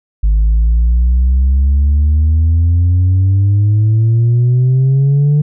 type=exponential sweep; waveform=sine; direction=up; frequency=51.1 to 149.2 Hz; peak=-5 dBFS; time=0.23-5.42 s; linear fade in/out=10 ms; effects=tanh soft clip ceiling -6 dBFS